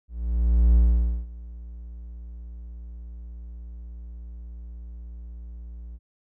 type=tone with ADSR envelope; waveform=triangle; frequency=58.27 Hz; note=A#1; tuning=in tune; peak=-11 dBFS; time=0.08-5.99 s; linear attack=670 ms; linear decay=510 ms; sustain=-23 dB; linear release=39 ms; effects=none